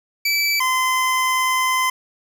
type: tone pair in turn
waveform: 25% pulse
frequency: 2312 / 1029.9 Hz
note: D7 / C6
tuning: -28 / -28 cents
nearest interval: octave + major second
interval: 1400 cents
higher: first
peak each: -13 dBFS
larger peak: neither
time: 0.25-0.6 / 0.6-1.9 s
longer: second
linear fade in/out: 5 ms
effects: none